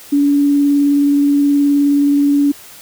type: tone with vibrato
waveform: sine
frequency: 285.4 Hz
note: D4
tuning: 49 cents flat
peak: -9 dBFS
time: 0.12-2.52 s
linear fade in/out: 10 ms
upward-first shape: sine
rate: 19 Hz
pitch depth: 11 cents each way
effects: white hiss -38 dBFS RMS until 2.81 s